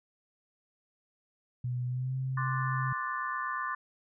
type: tone with pitch glide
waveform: sine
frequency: 123.9 to 131.27 Hz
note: B2 to C3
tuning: +6 to +6 cents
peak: -30 dBFS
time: 1.64-2.93 s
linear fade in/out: 5 ms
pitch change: +100 cents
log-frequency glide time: 1.86-2.15 s
type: chord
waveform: sine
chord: D dominant seventh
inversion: third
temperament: equal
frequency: 1046.5 / 1174.7 / 1480 / 1760 Hz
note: C6 / D6 / F#6 / A6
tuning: 0 / 0 / 0 / 0 cents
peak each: -36 / -36 / -41 / -37 dBFS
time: 2.37-3.75 s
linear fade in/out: 5 ms
effects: none